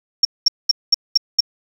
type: tone bursts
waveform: sine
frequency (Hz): 5520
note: F8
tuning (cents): -21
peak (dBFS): -8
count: 6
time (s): 0.23-1.406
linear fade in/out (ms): 5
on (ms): 21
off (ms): 210
effects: 7-bit